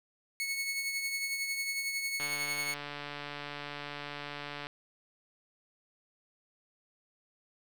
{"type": "tone with tremolo", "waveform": "sawtooth", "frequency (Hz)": 2202, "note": "C#7", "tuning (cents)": -12, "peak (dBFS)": -27, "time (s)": [0.4, 2.74], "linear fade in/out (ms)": 0, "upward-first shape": "triangle", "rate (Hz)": 11, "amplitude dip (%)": 50}
{"type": "click train", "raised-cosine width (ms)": 0.3, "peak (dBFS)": -24, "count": 359, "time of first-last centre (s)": [2.2, 4.669], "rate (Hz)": 145}
{"effects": []}